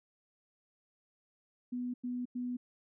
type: tone bursts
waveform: sine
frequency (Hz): 246.9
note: B3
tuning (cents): 0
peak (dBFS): -34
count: 3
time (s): 1.72-2.57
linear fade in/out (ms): 10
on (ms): 220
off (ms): 95
effects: none